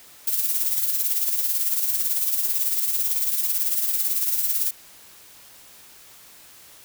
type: noise with tremolo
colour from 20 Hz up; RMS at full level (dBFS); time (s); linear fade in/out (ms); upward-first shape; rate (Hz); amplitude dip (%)
violet; -21; 0.27-4.71; 5; sine; 18; 50
effects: white hiss -48 dBFS RMS until 6.84 s